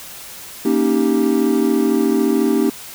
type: chord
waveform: triangle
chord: Eb dominant seventh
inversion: second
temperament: equal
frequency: 233.1 / 277.2 / 311.1 / 392 Hz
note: Bb3 / Db4 / Eb4 / G4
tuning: 0 / 0 / 0 / 0 cents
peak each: -17 dBFS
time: 0.65-2.7 s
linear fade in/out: 5 ms
effects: white hiss -35 dBFS RMS until 2.94 s